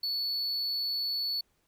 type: tone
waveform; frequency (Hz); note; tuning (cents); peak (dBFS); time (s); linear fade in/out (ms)
triangle; 4435; C#8; 0; -28; 0.03-1.41; 5
effects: pink hiss -73 dBFS RMS until 1.67 s